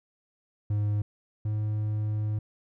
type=tone pair in turn; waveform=triangle; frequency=104.1 / 106.47 Hz; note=G#2 / G#2; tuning=+5 / +44 cents; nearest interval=unison; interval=39 cents; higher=second; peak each=-22 / -24 dBFS; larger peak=first; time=0.7-1.02 / 1.45-2.39 s; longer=second; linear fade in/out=5 ms; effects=none